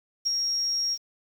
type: tone with ADSR envelope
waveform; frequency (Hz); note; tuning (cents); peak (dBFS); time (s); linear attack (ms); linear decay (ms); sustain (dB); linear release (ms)
sine; 5588; F8; 0; -20; 0.25-0.98; 20; 11; -4; 52
effects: 8-bit